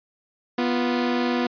sawtooth tone pair together, 245.5 / 348.1 Hz, B3 / F4, -10 / -6 cents, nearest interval tritone, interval 604 cents, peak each -18 / -23 dBFS, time 0.58-1.47 s, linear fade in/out 5 ms, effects resampled to 11025 Hz

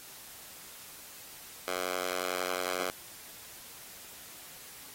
10% pulse tone with high-pass filter, 91.1 Hz, F#2, 26 cents flat, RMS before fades -34 dBFS, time 1.68-2.9 s, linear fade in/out 0 ms, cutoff 650 Hz, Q 0.98, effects white hiss -49 dBFS RMS until 4.94 s + AAC 48 kbps

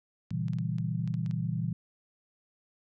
clicks, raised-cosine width 0.2 ms, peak -33 dBFS, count 9, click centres 0.306 / 0.483 / 0.534 / 0.586 / 0.784 / 1.076 / 1.141 / 1.262 / 1.311 s
sine chord, A# diminished seventh, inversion none, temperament equal with one note detuned, 118.3 / 138.59 / 164.81 / 196 Hz, A#2 / C#3 / E3 / G3, +26 / 0 / 0 / 0 cents, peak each -33 / -37 / -32 / -38 dBFS, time 0.31-1.73 s, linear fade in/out 5 ms
effects none

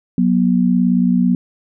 sine tone pair together, 183.75 / 241.9 Hz, F#3 / B3, -12 / -36 cents, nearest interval perfect fourth, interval 476 cents, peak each -14 dBFS, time 0.18-1.35 s, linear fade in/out 2 ms, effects none

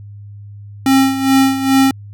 square tone with tremolo, 268.2 Hz, C4, 43 cents sharp, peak -8 dBFS, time 0.86-1.91 s, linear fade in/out 2 ms, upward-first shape sine, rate 2.4 Hz, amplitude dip 70%, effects added 102 Hz sine -31 dBFS peak until 2.13 s

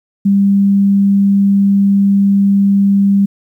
sine tone, 198.5 Hz, G3, 22 cents sharp, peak -7 dBFS, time 0.25-3.26 s, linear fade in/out 10 ms, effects 8-bit

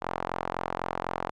sawtooth tone with band-pass filter, 44 Hz, F1, 14 cents sharp, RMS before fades -33 dBFS, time 0.01-1.31 s, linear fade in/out 20 ms, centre 920 Hz, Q 1.7, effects none

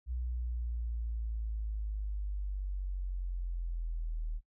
sine linear sweep, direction down, 61.74 to 38.74 Hz, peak -33 dBFS, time 0.06-4.41 s, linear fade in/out 50 ms, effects noise-tail reverb RT60 0.1 s tail -20 dB re dry

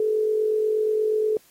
sine tone with amplitude modulation, 431.5 Hz, A4, 34 cents flat, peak -17 dBFS, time 0-1.37 s, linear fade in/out 2 ms, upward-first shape sine, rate 48.4 Hz, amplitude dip 50%, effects white hiss -57 dBFS RMS until 1.5 s + AAC 48 kbps

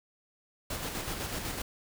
pink noise with tremolo, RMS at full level -35 dBFS, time 0.7-1.62 s, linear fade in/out 5 ms, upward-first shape square, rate 8 Hz, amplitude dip 35%, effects none

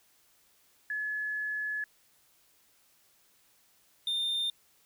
sine / triangle tone pair in turn, 1707 / 3617 Hz, G#6 / A7, +47 / +47 cents, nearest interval octave + minor second, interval 1300 cents, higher second, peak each -31 / -27 dBFS, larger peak second, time 0.9-1.84 / 4.07-4.5 s, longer first, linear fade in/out 2 ms, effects white hiss -66 dBFS RMS until 4.85 s

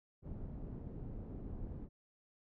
pink low-pass noise, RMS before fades -45 dBFS, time 0.22-1.89 s, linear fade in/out 50 ms, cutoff 310 Hz, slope 12 dB/octave, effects none

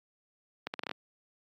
accelerating click train, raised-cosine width 0.3 ms, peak -18 dBFS, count 7, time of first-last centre 0.67-0.913 s, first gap 69 ms, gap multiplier 0.78, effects high-pass 200 Hz 12 dB/octave + AAC 32 kbps

